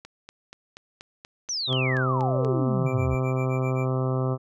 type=click train; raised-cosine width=0.2 ms; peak=-24 dBFS; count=11; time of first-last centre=0.05-2.448 s; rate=4.17 Hz
type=exponential sweep; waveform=sine; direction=down; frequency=6210 to 66.8 Hz; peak=-26 dBFS; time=1.49-3.15 s; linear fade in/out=5 ms
type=harmonic tone; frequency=129.8 Hz; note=C3; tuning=13 cents flat; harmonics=1 / 2 / 3 / 4 / 5 / 6 / 7 / 8 / 9 / 10; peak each=-24 / -32 / -31 / -33 / -36 / -41 / -45 / -41 / -38 / -42 dBFS; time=1.67-4.38 s; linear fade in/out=50 ms
type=tone with tremolo; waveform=triangle; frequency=2349 Hz; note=D7; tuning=in tune; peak=-34 dBFS; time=2.86-3.88 s; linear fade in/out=5 ms; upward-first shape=sine; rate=7.7 Hz; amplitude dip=100%
effects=none